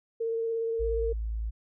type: tone with vibrato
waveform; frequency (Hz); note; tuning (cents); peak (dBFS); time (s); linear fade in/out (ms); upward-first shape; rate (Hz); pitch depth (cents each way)
sine; 455.5; A#4; -40; -27; 0.2-1.13; 10; sine; 17; 15
type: tone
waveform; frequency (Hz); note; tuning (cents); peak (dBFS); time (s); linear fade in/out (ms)
sine; 54.9; A1; -3; -29; 0.79-1.51; 20
effects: none